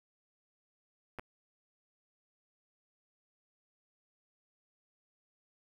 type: clicks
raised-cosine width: 0.5 ms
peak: -27 dBFS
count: 2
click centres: 1.187 / 1.195 s
effects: 9-bit